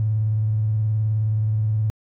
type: tone with vibrato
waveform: triangle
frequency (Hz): 108.2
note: A2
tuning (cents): -29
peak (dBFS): -14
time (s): 0-1.9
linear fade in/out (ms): 0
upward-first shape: square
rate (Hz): 19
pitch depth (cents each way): 32
effects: tanh soft clip ceiling -16 dBFS